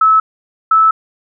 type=tone pair in turn; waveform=sine; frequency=1300 / 1309 Hz; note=E6 / E6; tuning=-24 / -13 cents; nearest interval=unison; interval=11 cents; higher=second; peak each=-6 dBFS; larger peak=neither; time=0.01-0.2 / 0.71-0.91 s; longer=second; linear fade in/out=5 ms; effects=none